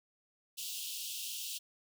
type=high-pass noise; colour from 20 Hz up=pink; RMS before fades=-41 dBFS; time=0.57-1.59 s; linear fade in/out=20 ms; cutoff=2700 Hz; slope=96 dB/octave; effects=none